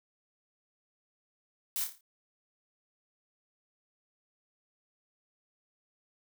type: noise with echo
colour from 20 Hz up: blue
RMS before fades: -33 dBFS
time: 1.76-1.84 s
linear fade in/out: 0 ms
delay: 28 ms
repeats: 6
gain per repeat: -6 dB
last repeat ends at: 2.008 s
effects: none